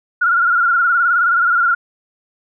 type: tone with vibrato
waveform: sine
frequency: 1408 Hz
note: F6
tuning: 14 cents sharp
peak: -11 dBFS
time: 0.21-1.75 s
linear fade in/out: 10 ms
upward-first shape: sine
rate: 19 Hz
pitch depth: 70 cents each way
effects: none